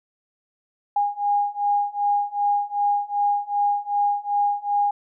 sine beating tone pair, 816 / 818.6 Hz, G#5 / G#5, -31 / -25 cents, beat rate 2.6 Hz, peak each -23 / -22 dBFS, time 0.96-4.91 s, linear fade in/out 5 ms, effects none

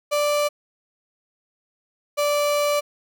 35% pulse tone pair in turn, 587.3 / 584.3 Hz, D5 / D5, 0 / -9 cents, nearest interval unison, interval 9 cents, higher first, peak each -17 dBFS, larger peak neither, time 0.11-0.49 / 2.17-2.81 s, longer second, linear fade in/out 20 ms, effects none

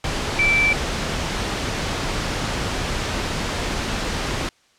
sine tone in noise, 2330 Hz, D7, 14 cents flat, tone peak -15 dBFS, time 0.39-0.73 s, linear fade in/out 2 ms, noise pink, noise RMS -24 dBFS, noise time 0.04-4.49 s, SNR +6 dB, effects white hiss -58 dBFS RMS until 4.78 s + low-pass 6000 Hz 12 dB/octave

